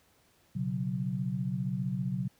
sine chord, B suspended second, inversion none, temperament equal, 123.47 / 138.59 / 185 Hz, B2 / C#3 / F#3, 0 / 0 / 0 cents, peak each -35 / -34 / -33 dBFS, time 0.55-2.28 s, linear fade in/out 10 ms, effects pink hiss -66 dBFS RMS until 2.39 s + high-pass 60 Hz 12 dB/octave

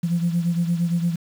sine beating tone pair, 169.7 / 178.4 Hz, F3 / F3, -49 / +37 cents, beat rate 8.7 Hz, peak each -19 / -25 dBFS, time 0.03-1.16 s, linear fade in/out 10 ms, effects tanh soft clip ceiling -13 dBFS + 7-bit

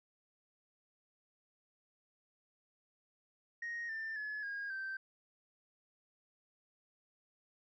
sine tone with pitch steps, 1870 / 1786.6 / 1706.9 / 1630.8 / 1558 Hz, A#6 / A6 / G#6 / G#6 / G6, +5 / +26 / +47 / -32 / -11 cents, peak -37 dBFS, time 3.62-4.97 s, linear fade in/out 5 ms, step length 270 ms, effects tanh soft clip ceiling -36 dBFS

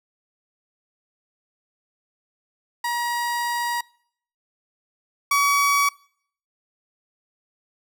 30% pulse tone pair in turn, 954 / 1134.5 Hz, A#5 / C#6, +40 / +40 cents, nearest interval minor third, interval 300 cents, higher second, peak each -20 / -14 dBFS, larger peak second, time 2.84-3.81 / 5.31-5.89 s, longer first, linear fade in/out 5 ms, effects noise-tail reverb RT60 0.6 s tail -24 dB re dry

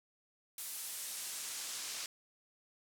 pink noise with band-pass filter sweep, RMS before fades -43 dBFS, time 0.58-2.06 s, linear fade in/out 2 ms, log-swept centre 12000 to 5900 Hz, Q 0.84, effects none

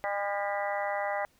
harmonic tone with a mistuned harmonic, 201.9 Hz, G#3, 49 cents flat, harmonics 3 / 4 / 5 / 6 / 7 / 8 / 9 / 10, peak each -33 / -33 / -41 / -40 / -45 / -42 / -48 / -37 dBFS, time 0.04-1.25 s, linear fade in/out 0 ms, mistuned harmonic 10, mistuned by -47 cents, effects pink hiss -66 dBFS RMS until 1.39 s

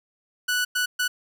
sawtooth tone bursts at uneven times, 1480 Hz, F#6, in tune, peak -18 dBFS, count 3, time 0.48-0.65 / 0.75-0.86 / 0.99-1.08 s, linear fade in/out 10 ms, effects none

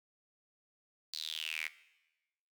sawtooth tone with high-pass filter sweep, 79.3 Hz, D#2, 33 cents sharp, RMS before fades -40 dBFS, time 1.13-1.68 s, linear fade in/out 5 ms, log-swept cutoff 4400 to 2100 Hz, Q 7.7, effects noise-tail reverb RT60 1.0 s tail -17 dB re dry

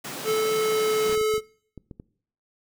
pink high-pass noise, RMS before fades -35 dBFS, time 0.04-1.16 s, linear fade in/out 10 ms, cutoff 130 Hz, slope 96 dB/octave
square tone with pitch glide, 436 to 432 Hz, A4 to A4, -16 to -32 cents, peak -22 dBFS, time 0.24-1.41 s, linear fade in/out 50 ms, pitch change -16 cents, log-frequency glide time 0.47-0.97 s
clicks, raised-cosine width 3 ms, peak -27 dBFS, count 9, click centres 1.096 / 1.127 / 1.176 / 1.213 / 1.339 / 1.38 / 1.777 / 1.912 / 1.999 s
effects noise-tail reverb RT60 0.6 s tail -21 dB re dry

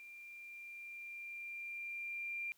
sine tone with level ramp, 2383 Hz, D7, 25 cents sharp, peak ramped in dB -51 to -38 dBFS, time 0-2.52 s, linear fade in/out 0 ms, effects white hiss -71 dBFS RMS until 2.57 s

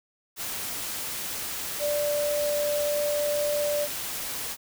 sine tone in noise, 587.3 Hz, D5, in tune, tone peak -24 dBFS, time 1.79-3.88 s, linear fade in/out 50 ms, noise white, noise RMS -33 dBFS, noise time 0.36-4.57 s, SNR +6 dB, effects none

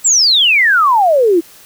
sine exponential sweep, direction down, 7840 to 318.1 Hz, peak -7 dBFS, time 0.04-1.41 s, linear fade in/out 20 ms, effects white hiss -41 dBFS RMS until 1.65 s

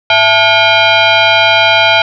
sine tone with frequency modulation, 871 Hz, A5, 18 cents flat, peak -5 dBFS, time 0.1-2.02 s, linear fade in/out 2 ms, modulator 768 Hz, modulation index 3.7, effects none

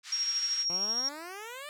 white band-pass noise, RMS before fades -44 dBFS, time 0.03-0.66 s, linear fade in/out 50 ms, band 1300 to 6400 Hz, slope 24 dB/octave
sine tone with tremolo, 5588 Hz, F8, in tune, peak -26 dBFS, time 0.12-1.09 s, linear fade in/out 5 ms, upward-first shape sine, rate 13 Hz, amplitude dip 45%
10% pulse exponential sweep, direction up, 170 to 608 Hz, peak -32 dBFS, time 0.7-1.69 s, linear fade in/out 0 ms
effects none

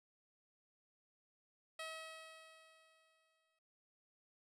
10% pulse tone with exponential decay, 641 Hz, E5, 49 cents flat, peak -35 dBFS, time 1.79-3.59 s, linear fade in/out 5 ms, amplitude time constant 390 ms, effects noise-tail reverb RT60 0.6 s tail -23 dB re dry + low-pass 11000 Hz 12 dB/octave

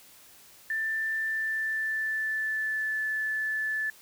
sine tone with pitch glide, 1775 to 1741.5 Hz, A6 to A6, +15 to -18 cents, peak -27 dBFS, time 0.7-3.9 s, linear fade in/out 2 ms, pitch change -33 cents, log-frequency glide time 1.2-3.02 s, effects white hiss -54 dBFS RMS until 4.01 s

